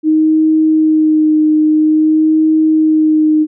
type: tone with vibrato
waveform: sine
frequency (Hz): 311.1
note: D#4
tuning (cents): 0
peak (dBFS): -7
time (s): 0.03-3.47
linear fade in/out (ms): 50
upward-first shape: sine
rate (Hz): 0.5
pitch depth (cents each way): 18
effects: none